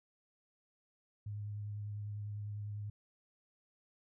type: tone with vibrato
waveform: sine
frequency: 103.83 Hz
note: G#2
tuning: in tune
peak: -39 dBFS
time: 1.26-2.9 s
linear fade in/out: 5 ms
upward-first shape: triangle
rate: 10 Hz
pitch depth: 21 cents each way
effects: none